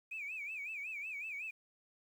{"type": "tone with vibrato", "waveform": "sine", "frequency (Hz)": 2430, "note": "D#7", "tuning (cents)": -42, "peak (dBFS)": -39, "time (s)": [0.11, 1.51], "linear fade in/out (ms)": 10, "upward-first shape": "sine", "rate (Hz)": 5.4, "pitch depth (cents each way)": 150, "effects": ["tanh soft clip ceiling -35 dBFS", "11-bit"]}